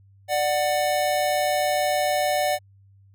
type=tone pair together; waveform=square; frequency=593.2 / 740 Hz; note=D5 / F#5; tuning=+17 / 0 cents; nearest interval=major third; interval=383 cents; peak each=-24 dBFS; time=0.28-2.59 s; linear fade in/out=50 ms; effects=added 98 Hz sine -51 dBFS peak until 3.14 s